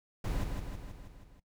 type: noise with echo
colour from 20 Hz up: brown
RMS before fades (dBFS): -33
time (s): 0.24-0.44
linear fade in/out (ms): 5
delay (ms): 160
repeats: 6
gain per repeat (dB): -4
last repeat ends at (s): 1.4
effects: noise-tail reverb RT60 0.1 s tail -19 dB re dry